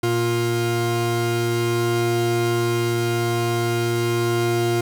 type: tone pair together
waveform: 40% pulse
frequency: 117.27 / 351.4 Hz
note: A#2 / F4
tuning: +11 / +11 cents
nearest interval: octave + perfect fifth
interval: 1900 cents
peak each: -22 / -20 dBFS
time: 0.03-4.81 s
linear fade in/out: 5 ms
effects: none